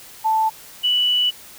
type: tone pair in turn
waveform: sine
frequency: 880 / 2960 Hz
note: A5 / F#7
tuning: 0 / 0 cents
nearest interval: octave + major sixth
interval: 2100 cents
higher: second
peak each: -15 dBFS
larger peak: neither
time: 0.24-0.5 / 0.83-1.31 s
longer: second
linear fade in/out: 20 ms
effects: white hiss -42 dBFS RMS until 1.58 s